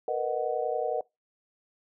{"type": "chord", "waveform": "sine", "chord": "B major seventh", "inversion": "third", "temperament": "just", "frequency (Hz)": [463, 493.9, 617.4, 740.8], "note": ["A#4", "B4", "D#5", "F#5"], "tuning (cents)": [-12, 0, -14, 2], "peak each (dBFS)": -32, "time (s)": [0.08, 1.01], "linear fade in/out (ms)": 2, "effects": ["noise-tail reverb RT60 0.2 s tail -23 dB re dry"]}